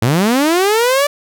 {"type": "linear sweep", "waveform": "sawtooth", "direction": "up", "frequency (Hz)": [103.83, 587.3], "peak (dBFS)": -7, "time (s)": [0.02, 1.07], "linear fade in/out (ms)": 5, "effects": []}